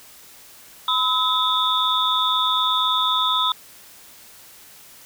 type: tone cluster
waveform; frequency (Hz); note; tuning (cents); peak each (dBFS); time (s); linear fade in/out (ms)
sine; 1007 / 1285 / 3464 / 3668; B5 / E6 / A7 / A#7; +33 / -45 / -28 / -29; -23; 0.88-3.52; 2
effects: white hiss -46 dBFS RMS until 5.05 s